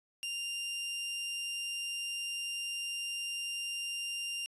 sawtooth tone, 2791 Hz, F7, 2 cents flat, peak -32 dBFS, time 0.23-4.46 s, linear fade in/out 0 ms, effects resampled to 24000 Hz

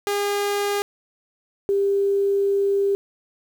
sawtooth / sine tone pair in turn, 406.5 / 397.7 Hz, G#4 / G4, -37 / +25 cents, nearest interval unison, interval 38 cents, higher first, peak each -17 dBFS, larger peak neither, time 0.07-0.82 / 1.69-2.95 s, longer second, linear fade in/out 0 ms, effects 8-bit

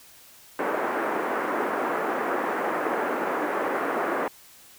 pink band-pass noise, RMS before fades -27 dBFS, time 0.59-4.28 s, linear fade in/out 2 ms, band 300 to 1700 Hz, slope 24 dB/octave, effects white hiss -51 dBFS RMS until 4.78 s

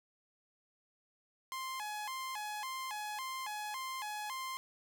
sawtooth tone with vibrato, 940 Hz, A#5, 14 cents sharp, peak -35 dBFS, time 1.52-4.57 s, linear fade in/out 0 ms, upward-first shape square, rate 1.8 Hz, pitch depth 190 cents each way, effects none

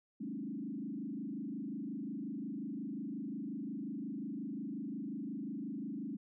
sine tone with frequency modulation, 246.6 Hz, B3, 2 cents flat, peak -38 dBFS, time 0.2-6.17 s, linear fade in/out 10 ms, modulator 25.6 Hz, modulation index 2.2, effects none

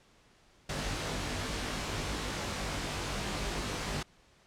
pink noise with comb filter, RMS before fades -35 dBFS, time 0.69-4.03 s, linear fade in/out 5 ms, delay 20 ms, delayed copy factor +0.85, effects pink hiss -63 dBFS RMS until 4.46 s + low-pass 7000 Hz 12 dB/octave

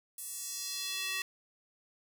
square tone with high-pass filter sweep, 379.1 Hz, F#4, 42 cents sharp, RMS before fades -38 dBFS, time 0.18-1.22 s, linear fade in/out 2 ms, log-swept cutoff 10000 to 2200 Hz, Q 1.6, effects none

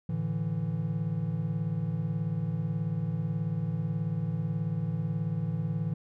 triangle chord, A suspended fourth, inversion none, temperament just, 110 / 146.67 / 165 Hz, A2 / D3 / E3, 0 / -2 / +2 cents, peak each -32 / -32 / -29 dBFS, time 0.09-5.94 s, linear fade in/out 5 ms, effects none

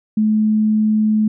sine tone, 215.2 Hz, A3, 38 cents flat, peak -12 dBFS, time 0.17-1.28 s, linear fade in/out 5 ms, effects none

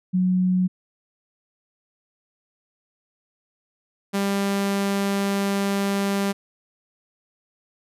sine / sawtooth tone pair in turn, 183.5 / 198.51 Hz, F#3 / G3, -14 / +22 cents, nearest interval minor second, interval 136 cents, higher second, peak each -17 dBFS, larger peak neither, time 0.13-0.68 / 4.13-6.33 s, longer second, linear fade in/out 20 ms, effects resampled to 32000 Hz

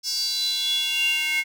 square tone with high-pass filter sweep, 308.9 Hz, D#4, 12 cents flat, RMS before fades -24 dBFS, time 0.03-1.44 s, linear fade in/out 50 ms, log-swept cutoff 5200 to 2200 Hz, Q 9.1, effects none

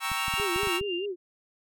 20% pulse chord, G diminished seventh, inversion none, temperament equal, 784 / 932.3 / 1108.7 / 1318.5 Hz, G5 / Bb5 / Db6 / Fb6, 0 / 0 / 0 / 0 cents, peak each -32 / -30 / -28 / -27 dBFS, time 0-0.81 s, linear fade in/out 50 ms
clicks, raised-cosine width 5 ms, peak -26 dBFS, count 8, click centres 0.117 / 0.282 / 0.339 / 0.399 / 0.561 / 0.633 / 0.672 / 0.812 s
sine tone with tremolo, 2794 Hz, F7, in tune, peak -31 dBFS, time 0.16-1.06 s, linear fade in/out 10 ms, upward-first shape sine, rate 5.5 Hz, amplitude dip 55%
sine tone with vibrato, 376.2 Hz, F#4, 29 cents sharp, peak -29 dBFS, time 0.37-1.16 s, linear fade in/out 50 ms, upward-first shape sine, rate 4.7 Hz, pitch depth 160 cents each way
effects none

